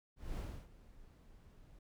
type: noise with ADSR envelope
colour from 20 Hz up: brown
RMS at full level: -40 dBFS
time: 0.16-1.79 s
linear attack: 210 ms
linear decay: 300 ms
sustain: -19 dB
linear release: 4 ms
effects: none